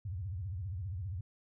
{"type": "tone with vibrato", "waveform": "sine", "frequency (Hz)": 92.5, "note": "F#2", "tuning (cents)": 0, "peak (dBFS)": -36, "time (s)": [0.05, 1.21], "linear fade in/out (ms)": 5, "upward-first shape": "sine", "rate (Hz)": 15, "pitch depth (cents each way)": 260, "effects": []}